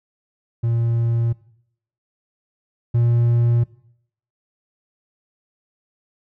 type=tone pair in turn; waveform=triangle; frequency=116.54 / 118.44 Hz; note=A#2 / A#2; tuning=0 / +28 cents; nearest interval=unison; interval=28 cents; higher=second; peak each=-15 / -12 dBFS; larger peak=second; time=0.63-1.33 / 2.94-3.64 s; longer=neither; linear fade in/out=10 ms; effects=noise-tail reverb RT60 0.7 s tail -20 dB re dry